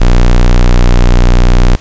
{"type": "tone", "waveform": "square", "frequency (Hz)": 30.28, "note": "B0", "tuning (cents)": -33, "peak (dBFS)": -3, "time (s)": [0, 1.76], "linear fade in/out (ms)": 10, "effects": ["pink hiss -35 dBFS RMS until 1.8 s", "resampled to 16000 Hz"]}